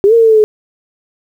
sine linear two-way sweep, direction up then down, 381.8 to 466.2 to 422.1 Hz, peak -4 dBFS, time 0.04-0.44 s, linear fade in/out 0 ms, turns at 0.14 s, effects 7-bit

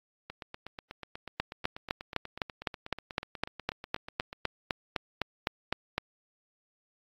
two click trains, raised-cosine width 0.3 ms, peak -24 / -12 dBFS, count 35 / 19, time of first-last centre 0.3-4.451 / 1.4-5.98 s, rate 8.19 / 3.93 Hz, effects AAC 32 kbps

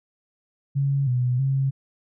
sine tone with pitch steps, 138.9 / 124.6 / 135.3 Hz, C#3 / B2 / C#3, +4 / +16 / -42 cents, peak -19 dBFS, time 0.75-1.71 s, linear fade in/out 20 ms, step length 320 ms, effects none

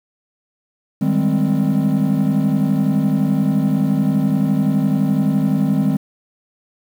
triangle chord, Ab major seventh, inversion second, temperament equal, 155.56 / 196 / 207.7 / 261.6 Hz, Eb3 / G3 / Ab3 / C4, 0 / 0 / 0 / 0 cents, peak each -17 dBFS, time 1.01-5.97 s, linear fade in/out 10 ms, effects tanh soft clip ceiling -6 dBFS + 7-bit

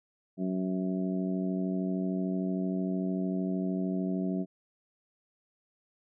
harmonic tone, 93.2 Hz, F#2, 13 cents sharp, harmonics 2 / 3 / 4 / 5 / 6 / 7, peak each -30 / -34 / -38 / -50 / -52 / -41 dBFS, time 0.37-4.46 s, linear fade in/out 50 ms, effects none

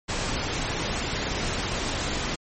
pink noise, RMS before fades -28 dBFS, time 0.08-2.36 s, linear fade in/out 20 ms, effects MP3 32 kbps

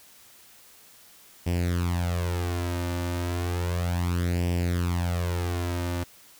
sawtooth tone with flanger, 87.5 Hz, F2, 4 cents sharp, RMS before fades -27 dBFS, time 1.46-6.04 s, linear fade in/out 10 ms, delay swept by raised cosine 0.37 to 3.37 ms, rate 0.33 Hz, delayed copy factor +0.75, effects white hiss -53 dBFS RMS until 6.39 s

